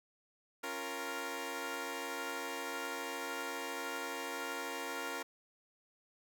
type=chord; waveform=10% pulse; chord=Bb minor; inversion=first; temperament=equal; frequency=277.2 / 349.2 / 466.2 Hz; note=Db4 / F4 / Bb4; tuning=0 / 0 / 0 cents; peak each=-36 / -36 / -33 dBFS; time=0.63-5.23 s; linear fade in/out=10 ms; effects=none